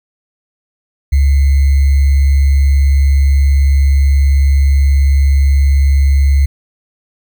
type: tone with sample-and-hold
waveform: sine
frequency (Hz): 69.3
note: C#2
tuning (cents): 0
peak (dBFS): -6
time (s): 1.12-6.46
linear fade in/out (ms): 10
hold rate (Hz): 2100
effects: none